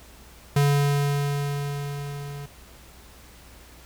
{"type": "tone with level ramp", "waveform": "square", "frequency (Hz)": 142.8, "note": "D3", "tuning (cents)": -48, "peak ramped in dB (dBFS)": [-17, -35], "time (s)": [0.56, 2.46], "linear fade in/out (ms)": 5, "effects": ["added 60 Hz sine -50 dBFS peak until 3.85 s", "pink hiss -50 dBFS RMS until 3.85 s"]}